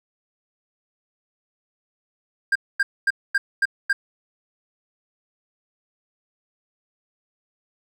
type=tone bursts; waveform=triangle; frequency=1600 Hz; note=G6; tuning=35 cents sharp; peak=-14 dBFS; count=6; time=2.52-3.93 s; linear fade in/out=5 ms; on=35 ms; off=240 ms; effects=none